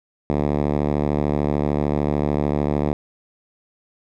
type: tone with band-pass filter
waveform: 5% pulse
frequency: 73.42 Hz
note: D2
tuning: in tune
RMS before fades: -21 dBFS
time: 0.3-2.93 s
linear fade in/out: 0 ms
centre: 180 Hz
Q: 0.53
effects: none